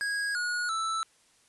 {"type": "tone with pitch steps", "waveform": "square", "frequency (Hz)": [1646, 1448, 1320], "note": ["G#6", "F#6", "E6"], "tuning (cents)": [-16, -38, 2], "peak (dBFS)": -29, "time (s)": [0.01, 1.03], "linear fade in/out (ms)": 0, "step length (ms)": 340, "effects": ["white hiss -64 dBFS RMS until 1.48 s", "resampled to 24000 Hz"]}